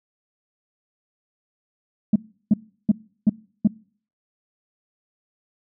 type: tone bursts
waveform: sine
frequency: 211.4 Hz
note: G#3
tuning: 31 cents sharp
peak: -10 dBFS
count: 5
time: 2.13-3.675 s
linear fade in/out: 5 ms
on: 29 ms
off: 350 ms
effects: noise-tail reverb RT60 0.5 s tail -25 dB re dry + tanh soft clip ceiling -8 dBFS